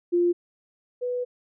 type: tone pair in turn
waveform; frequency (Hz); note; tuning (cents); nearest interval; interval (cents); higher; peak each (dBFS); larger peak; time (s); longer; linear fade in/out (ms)
sine; 349.2 / 493.8; F4 / B4; 0 / 0; tritone; 600; second; -18 / -25; first; 0.12-0.33 / 1.01-1.25; second; 20
effects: none